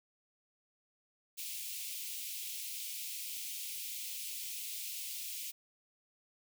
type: high-pass noise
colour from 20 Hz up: white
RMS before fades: -42 dBFS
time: 1.37-5.52 s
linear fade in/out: 20 ms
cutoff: 2300 Hz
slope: 48 dB/octave
effects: none